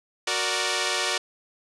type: chord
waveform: 5% pulse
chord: Gb augmented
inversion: none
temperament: equal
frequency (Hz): 370 / 466.2 / 587.3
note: Gb4 / Bb4 / D5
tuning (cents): 0 / 0 / 0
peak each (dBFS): -17 / -17 / -16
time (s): 0.27-1.18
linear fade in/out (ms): 5
effects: resampled to 24000 Hz